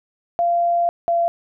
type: tone pair in turn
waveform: sine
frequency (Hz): 690 / 682.9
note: F5 / F5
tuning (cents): -21 / -39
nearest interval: unison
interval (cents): 18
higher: first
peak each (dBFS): -15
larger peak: neither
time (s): 0.39-0.89 / 1.08-1.28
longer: first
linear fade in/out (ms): 0
effects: none